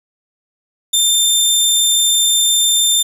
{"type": "tone", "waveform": "20% pulse", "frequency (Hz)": 3587, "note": "A7", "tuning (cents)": 33, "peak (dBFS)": -5, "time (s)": [0.93, 3.03], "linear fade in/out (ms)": 10, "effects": ["7-bit"]}